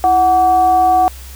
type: tone with frequency modulation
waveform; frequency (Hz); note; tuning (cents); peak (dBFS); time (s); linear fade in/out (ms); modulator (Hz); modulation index
sine; 740; F#5; 0; -8; 0.04-1.08; 0; 409; 0.38
effects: added 65 Hz sine -31 dBFS peak until 1.35 s + white hiss -38 dBFS RMS until 1.35 s